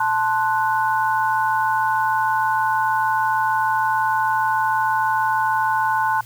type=chord; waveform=sine; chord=F# diminished; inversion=first; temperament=equal; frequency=880 / 1046.5 / 1480 Hz; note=A5 / C6 / F#6; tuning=0 / 0 / 0 cents; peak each=-19 / -23 / -23 dBFS; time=0-6.21 s; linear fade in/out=5 ms; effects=added 118 Hz sine -42 dBFS peak until 6.25 s + white hiss -47 dBFS RMS until 6.25 s